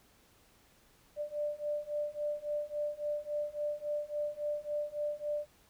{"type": "beating tone pair", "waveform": "sine", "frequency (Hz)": [590, 593.6], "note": ["D5", "D5"], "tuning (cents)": [8, 18], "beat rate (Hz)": 3.6, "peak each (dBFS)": [-37, -36], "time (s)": [1.16, 5.47], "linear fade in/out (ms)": 50, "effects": ["pink hiss -65 dBFS RMS until 5.69 s"]}